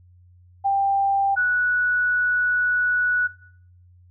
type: tone pair in turn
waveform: sine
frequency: 790 / 1472.5 Hz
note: G5 / F#6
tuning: +13 / -9 cents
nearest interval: major seventh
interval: 1078 cents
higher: second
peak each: -17 dBFS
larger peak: neither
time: 0.64-1.36 / 1.36-3.28 s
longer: second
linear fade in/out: 20 ms
effects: noise-tail reverb RT60 0.6 s tail -18 dB re dry + added 89 Hz sine -49 dBFS peak until 4.1 s